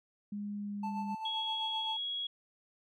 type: tone with pitch glide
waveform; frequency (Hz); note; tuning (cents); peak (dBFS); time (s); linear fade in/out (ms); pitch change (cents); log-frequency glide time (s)
sine; 205.3 to 202.2; G#3 to G#3; -20 to -46; -36; 0.32-1.15; 5; -26; 0.55-0.99
type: tone with tremolo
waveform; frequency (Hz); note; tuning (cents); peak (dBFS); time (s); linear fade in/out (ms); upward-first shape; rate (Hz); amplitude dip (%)
triangle; 881; A5; +2; -33; 0.83-1.97; 5; sine; 7.7; 55
type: tone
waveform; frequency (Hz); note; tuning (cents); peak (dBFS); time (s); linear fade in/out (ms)
sine; 3322; G#7; 0; -34; 1.25-2.27; 5
effects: none